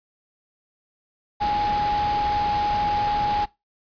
sine tone in noise, 830.6 Hz, G#5, in tune, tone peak -20 dBFS, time 1.4-3.46 s, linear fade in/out 20 ms, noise pink, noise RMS -31 dBFS, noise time 1.4-3.46 s, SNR +8 dB, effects noise-tail reverb RT60 0.2 s tail -19 dB re dry + resampled to 11025 Hz

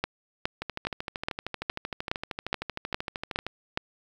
two click trains, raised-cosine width 0.3 ms, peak -16 / -10 dBFS, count 38 / 10, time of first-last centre 0.62-3.466 / 0.04-3.774 s, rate 13 / 2.41 Hz, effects 8-bit

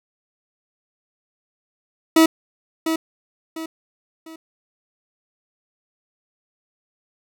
40% pulse tone with echo, 322.4 Hz, E4, 38 cents flat, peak -9 dBFS, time 2.16-2.26 s, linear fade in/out 5 ms, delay 700 ms, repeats 3, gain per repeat -9 dB, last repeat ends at 4.36 s, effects none

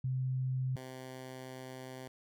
sine / 10% pulse tone pair in turn, 129.6 / 129.6 Hz, C3 / C3, -16 / -16 cents, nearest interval unison, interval 0 cents, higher neither, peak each -31 / -36 dBFS, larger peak first, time 0.04-0.76 / 0.76-2.08 s, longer second, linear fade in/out 5 ms, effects none

